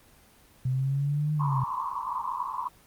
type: linear two-way sweep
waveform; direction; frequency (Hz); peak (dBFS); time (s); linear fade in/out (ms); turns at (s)
sine; up then down; 127 to 153 to 127.2; -24; 0.65-1.64; 5; 1.34
type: band-pass noise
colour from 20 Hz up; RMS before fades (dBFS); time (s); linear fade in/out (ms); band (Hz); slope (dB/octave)
white; -32; 1.39-2.69; 20; 940 to 1100; 96
effects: pink hiss -57 dBFS RMS until 2.86 s + Opus 24 kbps

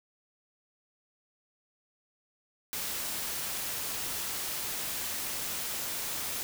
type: noise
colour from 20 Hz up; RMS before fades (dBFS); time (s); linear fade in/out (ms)
white; -35; 2.73-6.43; 0
effects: none

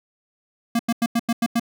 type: tone bursts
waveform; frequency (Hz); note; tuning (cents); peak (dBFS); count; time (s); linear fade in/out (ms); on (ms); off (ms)
square; 233.1; A#3; 0; -18; 7; 0.75-1.597; 5; 43; 91
effects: none

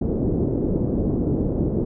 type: low-pass noise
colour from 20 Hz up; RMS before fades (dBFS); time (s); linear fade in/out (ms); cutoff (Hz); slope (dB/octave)
white; -22; 0.01-1.85; 10; 390; 24
effects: none

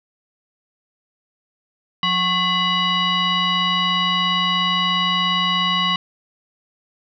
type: tone with frequency modulation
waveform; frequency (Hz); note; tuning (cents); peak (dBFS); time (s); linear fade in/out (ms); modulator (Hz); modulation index
sine; 2012; B6; +32; -16; 2.03-5.96; 2; 917; 1.8
effects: none

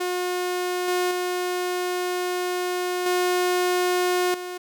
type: tone with level steps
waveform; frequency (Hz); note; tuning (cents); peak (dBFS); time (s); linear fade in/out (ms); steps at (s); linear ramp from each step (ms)
sawtooth; 360; F#4; -47; -20 / -17 / -20 / -16 / -27; 0-4.58; 10; 0.88 / 1.11 / 3.06 / 4.34; 2
effects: none

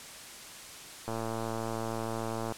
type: click train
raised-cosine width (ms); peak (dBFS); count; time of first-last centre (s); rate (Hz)
1; -21; 164; 1.08-2.522; 113
effects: white hiss -46 dBFS RMS until 2.57 s + low-pass 10000 Hz 12 dB/octave

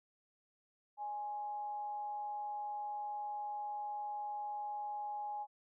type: tone with amplitude modulation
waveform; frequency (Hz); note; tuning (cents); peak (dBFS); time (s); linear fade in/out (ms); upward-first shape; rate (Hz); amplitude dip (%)
sine; 830.6; G#5; 0; -37; 0.97-5.47; 50; sine; 235; 30
effects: none

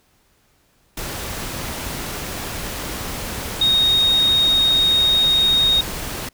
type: tone in noise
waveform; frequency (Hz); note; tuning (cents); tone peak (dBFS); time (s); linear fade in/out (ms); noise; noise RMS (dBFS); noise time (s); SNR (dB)
sine; 3729; A#7; 0; -13; 3.61-5.81; 5; pink; -28; 0.97-6.29; +12
effects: pink hiss -60 dBFS RMS until 6.33 s

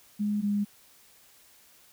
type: tone pair in turn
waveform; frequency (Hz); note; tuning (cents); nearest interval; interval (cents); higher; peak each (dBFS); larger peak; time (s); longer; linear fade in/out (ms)
sine; 207.7 / 204.5; G#3 / G#3; 0 / -26; unison; 26; first; -25 / -24; second; 0.19-0.42 / 0.42-0.65; neither; 20
effects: white hiss -58 dBFS RMS until 1.92 s

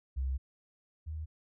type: tone pair in turn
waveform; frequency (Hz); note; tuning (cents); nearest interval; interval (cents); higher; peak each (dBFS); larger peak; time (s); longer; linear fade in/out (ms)
sine; 65.9 / 78.05; C2 / D#2; +13 / +6; minor third; 293; second; -30 / -36; first; 0.16-0.38 / 1.06-1.26; first; 20
effects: none

